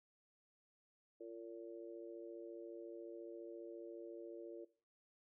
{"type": "harmonic tone", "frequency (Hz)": 114.4, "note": "A#2", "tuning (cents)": -32, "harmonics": [3, 4, 5], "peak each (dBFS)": [-51, -52, -55], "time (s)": [1.2, 4.65], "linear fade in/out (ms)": 10, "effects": ["noise-tail reverb RT60 0.4 s tail -17 dB re dry"]}